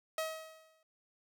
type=tone with exponential decay; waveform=sawtooth; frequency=637 Hz; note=D#5; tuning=41 cents sharp; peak=-28 dBFS; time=0.18-0.83 s; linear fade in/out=2 ms; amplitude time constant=140 ms; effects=none